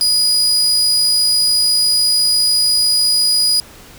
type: tone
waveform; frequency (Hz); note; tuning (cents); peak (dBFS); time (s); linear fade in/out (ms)
35% pulse; 4923; D#8; -19; -10; 0.01-3.6; 0
effects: pink hiss -40 dBFS RMS until 3.98 s